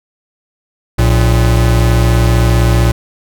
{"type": "tone pair together", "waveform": "square", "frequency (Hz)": [59.79, 115.3], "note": ["A#1", "A#2"], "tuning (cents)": [45, -19], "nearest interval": "major seventh", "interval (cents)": 1136, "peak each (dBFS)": -11, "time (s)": [0.98, 2.92], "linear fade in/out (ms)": 10, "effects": []}